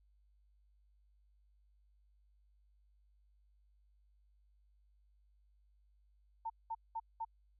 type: tone bursts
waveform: sine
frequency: 902 Hz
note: A5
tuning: 43 cents sharp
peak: -37 dBFS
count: 4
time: 6.45-7.25 s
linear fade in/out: 10 ms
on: 50 ms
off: 200 ms
effects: added 50 Hz sine -67 dBFS peak until 7.59 s